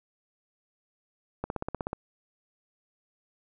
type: click train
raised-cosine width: 1 ms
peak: -17 dBFS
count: 9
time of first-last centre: 1.44-1.931 s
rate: 16.3 Hz
effects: none